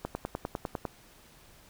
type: click train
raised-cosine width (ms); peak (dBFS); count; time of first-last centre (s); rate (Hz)
1; -18; 9; 0.05-0.852; 9.97
effects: pink hiss -57 dBFS RMS until 1.69 s